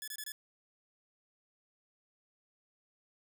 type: tone bursts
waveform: 5% pulse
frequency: 1715 Hz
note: A6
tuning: 45 cents flat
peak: -29 dBFS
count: 4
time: 0.02-0.32 s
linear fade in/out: 2 ms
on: 57 ms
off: 24 ms
effects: none